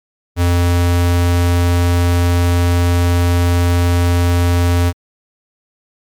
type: tone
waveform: square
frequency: 87.31 Hz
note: F2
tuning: in tune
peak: -11 dBFS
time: 0.36-4.93 s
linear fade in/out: 50 ms
effects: MP3 96 kbps